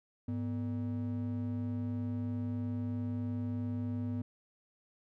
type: ring-modulated tone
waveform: triangle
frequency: 174.61 Hz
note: F3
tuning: in tune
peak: -28 dBFS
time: 0.28-4.22 s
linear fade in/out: 5 ms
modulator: 71.5 Hz
effects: none